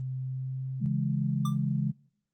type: tone with pitch glide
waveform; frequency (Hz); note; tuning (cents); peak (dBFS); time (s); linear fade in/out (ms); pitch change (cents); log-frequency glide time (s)
sine; 130 to 131.74; C3 to C3; -11 to +12; -31; 0-0.86; 0; +23; 0.23-0.73
type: chord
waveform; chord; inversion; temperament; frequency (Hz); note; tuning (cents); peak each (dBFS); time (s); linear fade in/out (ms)
sine; C# minor; none; equal; 138.59 / 164.81 / 207.7; C#3 / E3 / G#3; 0 / 0 / 0; -28 / -32 / -31; 0.8-1.92; 20
type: tone with exponential decay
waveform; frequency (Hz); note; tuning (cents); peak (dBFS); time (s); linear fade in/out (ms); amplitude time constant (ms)
square; 1182; D6; +11; -32; 1.45-1.59; 5; 29
effects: noise-tail reverb RT60 0.6 s tail -23 dB re dry + Opus 32 kbps